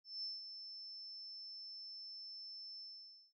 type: tone with ADSR envelope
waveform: sine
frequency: 5300 Hz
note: E8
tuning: 9 cents sharp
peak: -40 dBFS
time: 0.04-3.33 s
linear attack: 190 ms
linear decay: 180 ms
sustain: -8 dB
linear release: 530 ms
effects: none